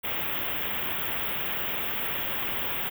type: band-stop noise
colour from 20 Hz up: white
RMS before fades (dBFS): -30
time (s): 0.03-2.9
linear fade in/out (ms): 20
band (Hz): 3500 to 14000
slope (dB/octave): 96
effects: none